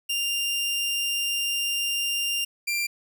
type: tone pair in turn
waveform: sawtooth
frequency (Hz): 2794 / 2372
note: F7 / D7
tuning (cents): 0 / +17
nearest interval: minor third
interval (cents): 283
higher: first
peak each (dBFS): -21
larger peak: neither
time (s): 0.09-2.45 / 2.67-2.87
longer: first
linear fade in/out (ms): 10
effects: none